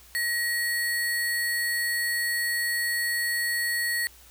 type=tone with sample-and-hold; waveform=sine; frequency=1900 Hz; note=A#6; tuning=33 cents sharp; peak=-24 dBFS; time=0.15-4.07 s; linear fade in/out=0 ms; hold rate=6300 Hz; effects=added 60 Hz sine -55 dBFS peak until 4.3 s + white hiss -53 dBFS RMS until 4.3 s